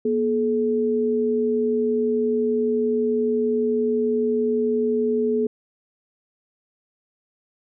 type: tone pair together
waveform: sine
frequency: 240 / 428.4 Hz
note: B3 / A4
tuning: -49 / -46 cents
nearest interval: minor seventh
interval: 1003 cents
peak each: -23 / -20 dBFS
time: 0.05-5.47 s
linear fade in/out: 5 ms
effects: none